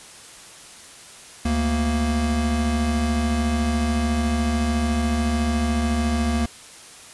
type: tone pair together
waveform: square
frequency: 73.08 / 233.1 Hz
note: D2 / A#3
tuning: -8 / 0 cents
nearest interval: octave + minor sixth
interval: 2008 cents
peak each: -23 dBFS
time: 1.45-6.46 s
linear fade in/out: 5 ms
effects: white hiss -43 dBFS RMS until 7.13 s + resampled to 24000 Hz